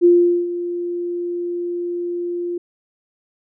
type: tone with ADSR envelope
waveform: sine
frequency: 349.2 Hz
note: F4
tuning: in tune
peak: -7 dBFS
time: 0.01-2.58 s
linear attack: 37 ms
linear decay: 420 ms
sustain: -14 dB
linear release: 5 ms
effects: none